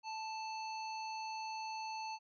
harmonic tone, 880 Hz, A5, in tune, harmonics 1 / 3 / 5 / 7, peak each -41 / -49 / -50 / -57 dBFS, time 0.03-2.19 s, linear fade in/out 50 ms, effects none

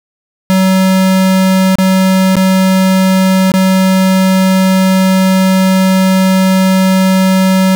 square tone with dropouts, 188.8 Hz, F#3, 35 cents sharp, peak -7 dBFS, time 0.5-7.75 s, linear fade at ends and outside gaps 0 ms, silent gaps 1.755-1.785 / 2.355-2.367 / 3.518-3.539 s, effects none

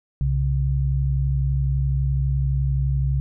sine tone pair together, 64.23 / 136.1 Hz, C2 / C#3, -31 / -31 cents, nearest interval octave + minor second, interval 1300 cents, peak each -21 dBFS, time 0.21-3.2 s, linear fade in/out 0 ms, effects none

